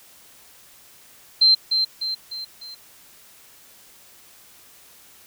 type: tone with echo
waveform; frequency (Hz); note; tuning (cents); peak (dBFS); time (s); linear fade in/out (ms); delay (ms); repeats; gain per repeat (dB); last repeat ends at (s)
sine; 4126; C8; -25; -11; 1.41-1.55; 10; 300; 4; -6; 2.75
effects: white hiss -50 dBFS RMS until 5.26 s